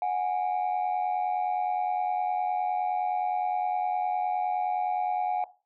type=tone pair together; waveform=sine; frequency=732.3 / 822 Hz; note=F#5 / G#5; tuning=-18 / -18 cents; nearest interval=major second; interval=200 cents; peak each=-25 / -28 dBFS; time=0.02-5.44 s; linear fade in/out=2 ms; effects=noise-tail reverb RT60 0.3 s tail -18 dB re dry + tanh soft clip ceiling -22 dBFS

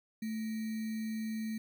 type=tone with sample-and-hold; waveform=sine; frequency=220 Hz; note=A3; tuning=in tune; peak=-34 dBFS; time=0.22-1.58 s; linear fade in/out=5 ms; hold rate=2100 Hz; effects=none

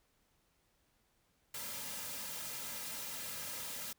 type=noise with comb filter; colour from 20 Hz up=white; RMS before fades=-43 dBFS; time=1.54-3.93 s; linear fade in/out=5 ms; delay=2.7 ms; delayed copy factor=-0.6; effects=pink hiss -75 dBFS RMS until 3.98 s

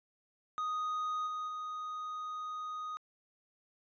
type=tone with level steps; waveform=triangle; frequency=1244.5 Hz; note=D#6; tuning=in tune; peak=-31 / -34 / -36 dBFS; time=0.58-2.97 s; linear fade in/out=0 ms; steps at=1.26 / 1.47 s; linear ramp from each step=20 ms; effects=resampled to 16000 Hz

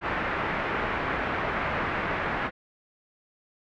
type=low-pass noise; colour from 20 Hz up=white; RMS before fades=-29 dBFS; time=0.01-2.51 s; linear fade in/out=50 ms; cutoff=2000 Hz; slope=24 dB/octave; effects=none

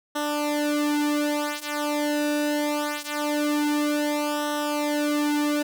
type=tone with flanger; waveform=sawtooth; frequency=295.6 Hz; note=D4; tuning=11 cents sharp; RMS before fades=-25 dBFS; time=0.15-5.63 s; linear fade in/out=10 ms; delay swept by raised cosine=0.43 to 4.33 ms; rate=0.23 Hz; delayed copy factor=-0.9; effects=none

